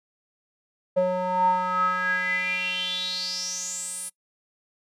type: tone with band-pass filter sweep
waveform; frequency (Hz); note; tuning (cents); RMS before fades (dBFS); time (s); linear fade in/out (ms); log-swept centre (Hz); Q
square; 182.7; F#3; -22; -26; 0.96-4.1; 20; 580 to 10000; 8.9
effects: noise-tail reverb RT60 0.1 s tail -22 dB re dry